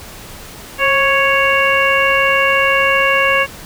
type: harmonic tone with a mistuned harmonic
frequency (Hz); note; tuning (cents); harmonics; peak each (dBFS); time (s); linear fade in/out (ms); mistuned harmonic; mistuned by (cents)
554.4; C#5; 0; 1 / 2 / 3 / 4 / 5; -17 / -17 / -17 / -17 / -17; 0.78-3.47; 50; 1; -39
effects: pink hiss -34 dBFS RMS until 3.65 s